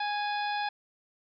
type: harmonic tone with a mistuned harmonic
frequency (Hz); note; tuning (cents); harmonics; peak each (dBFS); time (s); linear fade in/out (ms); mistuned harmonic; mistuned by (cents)
828; G#5; -5; 1 / 2 / 3 / 4 / 5 / 6; -30 / -36 / -40 / -42 / -44 / -46; 0-0.69; 5; 4; +64
effects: none